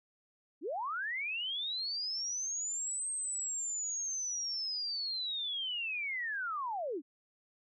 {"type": "linear two-way sweep", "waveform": "sine", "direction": "up then down", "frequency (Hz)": [251.2, 8410, 251.2], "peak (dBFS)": -34, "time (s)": [0.61, 7.02], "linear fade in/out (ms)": 50, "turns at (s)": 3.1, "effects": []}